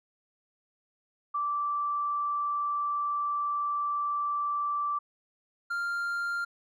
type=tone pair in turn; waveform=sine / triangle; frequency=1167 / 1394.7 Hz; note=D6 / F6; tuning=-11 / -3 cents; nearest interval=minor third; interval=308 cents; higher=second; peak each=-27 dBFS; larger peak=neither; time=1.34-4.99 / 5.7-6.45 s; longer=first; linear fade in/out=10 ms; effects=none